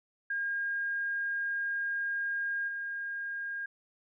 sine tone with level steps, 1618 Hz, G#6, 46 cents flat, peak -30 / -34 dBFS, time 0.3-3.66 s, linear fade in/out 5 ms, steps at 2.67 s, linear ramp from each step 20 ms, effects none

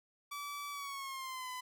sawtooth tone with pitch glide, 1152 to 1008.7 Hz, D6 to B5, -34 to +36 cents, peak -37 dBFS, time 0.31-1.61 s, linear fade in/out 10 ms, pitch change -230 cents, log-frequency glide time 0.71-1.5 s, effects none

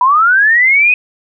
sine linear sweep, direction up, 966 to 2531 Hz, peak -6 dBFS, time 0.01-0.94 s, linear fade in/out 2 ms, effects none

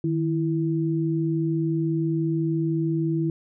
sine tone pair together, 155.56 / 329.6 Hz, D#3 / E4, 0 / 0 cents, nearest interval octave + minor second, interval 1300 cents, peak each -24 dBFS, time 0.04-3.3 s, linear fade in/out 2 ms, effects none

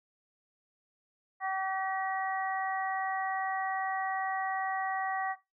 harmonic tone, 382.5 Hz, G4, 42 cents flat, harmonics 2 / 3 / 4 / 5, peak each -32 / -36 / -46 / -37 dBFS, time 1.4-5.36 s, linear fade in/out 50 ms, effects noise-tail reverb RT60 0.2 s tail -17 dB re dry

